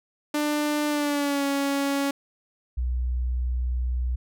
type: tone with pitch glide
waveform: sawtooth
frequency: 297.4 to 279.1 Hz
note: D4 to C#4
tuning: +22 to +12 cents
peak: -19 dBFS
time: 0.34-2.11 s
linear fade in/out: 5 ms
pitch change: -110 cents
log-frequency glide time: 0.88-1.45 s
type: tone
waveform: sine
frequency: 61.8 Hz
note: B1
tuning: 2 cents sharp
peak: -23 dBFS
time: 2.77-4.16 s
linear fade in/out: 10 ms
effects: none